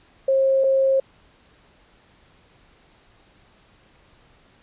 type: tone pair in turn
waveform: sine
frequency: 536 / 536 Hz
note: C5 / C5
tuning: +42 / +42 cents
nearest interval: unison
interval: 0 cents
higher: neither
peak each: -15 dBFS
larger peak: neither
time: 0.28-0.64 / 0.64-1 s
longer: neither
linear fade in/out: 5 ms
effects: pink hiss -56 dBFS RMS until 4.62 s + resampled to 8000 Hz